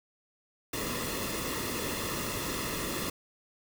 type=noise with comb filter; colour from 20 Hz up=pink; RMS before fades=-34 dBFS; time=0.73-3.1 s; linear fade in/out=5 ms; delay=1.3 ms; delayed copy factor=-0.65; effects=none